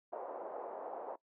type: band-pass noise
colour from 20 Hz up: pink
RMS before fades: -44 dBFS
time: 0.12-1.16 s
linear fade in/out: 10 ms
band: 480 to 850 Hz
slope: 24 dB/octave
effects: noise-tail reverb RT60 0.1 s tail -20 dB re dry